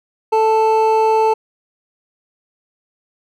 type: tone pair together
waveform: triangle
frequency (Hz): 440.8 / 880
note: A4 / A5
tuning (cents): +3 / 0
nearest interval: octave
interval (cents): 1197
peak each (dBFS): -12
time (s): 0.32-1.34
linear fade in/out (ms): 10
effects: none